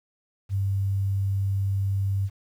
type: tone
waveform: sine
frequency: 98 Hz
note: G2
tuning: in tune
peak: -22 dBFS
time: 0.49-2.3 s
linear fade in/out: 50 ms
effects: 9-bit